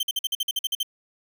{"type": "tone bursts", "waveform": "40% pulse", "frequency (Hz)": 3124, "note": "G7", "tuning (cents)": -7, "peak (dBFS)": -22, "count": 11, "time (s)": [0, 0.831], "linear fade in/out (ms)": 5, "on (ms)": 31, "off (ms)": 49, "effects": []}